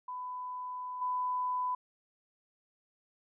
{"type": "tone with level steps", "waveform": "sine", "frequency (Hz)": 1000, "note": "B5", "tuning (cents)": 21, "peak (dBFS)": [-37, -30], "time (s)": [0.08, 1.75], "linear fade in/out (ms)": 5, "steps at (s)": 1.01, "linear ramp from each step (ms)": 10, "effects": []}